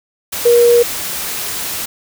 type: tone in noise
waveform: sine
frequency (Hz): 475.7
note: A#4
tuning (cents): +35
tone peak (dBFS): -6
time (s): 0.45-0.83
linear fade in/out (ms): 10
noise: white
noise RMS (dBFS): -22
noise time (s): 0.32-1.86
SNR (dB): +13
effects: none